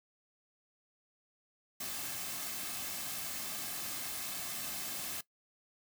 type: noise with comb filter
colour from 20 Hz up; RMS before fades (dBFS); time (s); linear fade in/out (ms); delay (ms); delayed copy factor
white; -40; 1.8-5.21; 5; 2.1; -0.5
effects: noise-tail reverb RT60 0.1 s tail -19 dB re dry